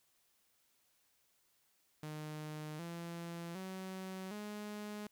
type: tone with pitch steps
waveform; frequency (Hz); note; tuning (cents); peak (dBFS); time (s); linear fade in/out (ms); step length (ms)
sawtooth; 153 / 169.76 / 188.37 / 209; D#3 / F3 / F#3 / G#3; -29 / -49 / +31 / +11; -39; 2.03-5.07; 2; 760
effects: white hiss -75 dBFS RMS until 5.11 s

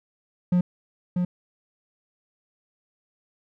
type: tone with echo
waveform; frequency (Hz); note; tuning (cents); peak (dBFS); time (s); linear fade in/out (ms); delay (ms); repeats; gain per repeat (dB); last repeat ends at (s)
triangle; 178.5; F3; +38; -15; 0.52-0.61; 5; 640; 1; -4; 1.25
effects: none

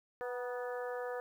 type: harmonic tone with a mistuned harmonic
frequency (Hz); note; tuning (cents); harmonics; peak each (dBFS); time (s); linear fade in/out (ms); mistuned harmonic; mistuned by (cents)
246.9; B3; 0; 2 / 3 / 4 / 5 / 6 / 7; -38 / -45 / -49 / -49 / -50 / -49; 0.21-1.2; 0; 4; -38
effects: 11-bit

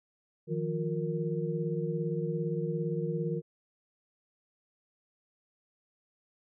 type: tone cluster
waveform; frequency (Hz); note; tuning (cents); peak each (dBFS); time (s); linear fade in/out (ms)
sine; 156.9 / 174.4 / 355.2 / 464.3; D#3 / F3 / F4 / A#4; +15 / -2 / +29 / -7; -33 / -36 / -37 / -35; 0.47-3.42; 50
effects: none

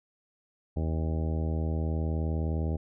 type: harmonic tone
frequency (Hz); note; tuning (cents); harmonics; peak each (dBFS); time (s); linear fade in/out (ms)
79.7; D#2; +42; 1 / 2 / 3 / 4 / 5 / 6 / 7 / 8 / 10; -28 / -34 / -38 / -40 / -42 / -44 / -45 / -46 / -48; 0.76-2.77; 10
effects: none

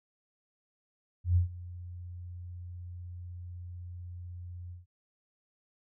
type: tone with ADSR envelope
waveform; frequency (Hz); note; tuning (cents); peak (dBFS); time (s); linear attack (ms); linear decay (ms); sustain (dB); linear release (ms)
sine; 88.4; F2; +22; -20; 1.24-4.86; 120; 120; -20; 150
effects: none

